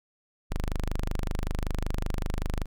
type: tone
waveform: sawtooth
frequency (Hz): 25.27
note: G#0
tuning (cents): -46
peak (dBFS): -23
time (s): 0.5-2.66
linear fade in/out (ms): 20
effects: none